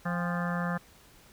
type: harmonic tone with a mistuned harmonic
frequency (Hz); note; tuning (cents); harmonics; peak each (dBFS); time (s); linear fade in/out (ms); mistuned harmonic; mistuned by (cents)
174.61; F3; 0; 1 / 3 / 4 / 5 / 6 / 7 / 8 / 9 / 10; -30 / -39 / -41 / -42 / -41 / -39 / -42 / -41 / -40; 0.05-0.78; 10; 5; -120
effects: pink hiss -57 dBFS RMS until 1.32 s